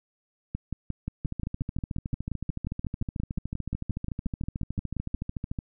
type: two click trains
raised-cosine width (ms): 5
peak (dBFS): -19 / -18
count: 60 / 27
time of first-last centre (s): 1.25-5.588 / 0.55-5.144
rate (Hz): 13.6 / 5.66
effects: none